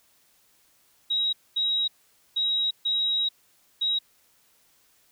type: tone bursts at uneven times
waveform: sine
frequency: 3827 Hz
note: A#7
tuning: 45 cents sharp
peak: -22 dBFS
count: 5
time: 1.1-1.33 / 1.56-1.88 / 2.36-2.71 / 2.85-3.29 / 3.81-3.99 s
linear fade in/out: 10 ms
effects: white hiss -63 dBFS RMS until 5.11 s